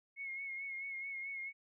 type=tone with vibrato; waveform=sine; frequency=2175 Hz; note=C#7; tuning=33 cents flat; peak=-40 dBFS; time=0.16-1.53 s; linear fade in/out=50 ms; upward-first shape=sine; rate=4.6 Hz; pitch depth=37 cents each way; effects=none